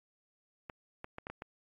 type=clicks; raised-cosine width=0.5 ms; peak=-27 dBFS; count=6; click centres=0.698 / 1.044 / 1.184 / 1.269 / 1.3 / 1.421 s; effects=AAC 64 kbps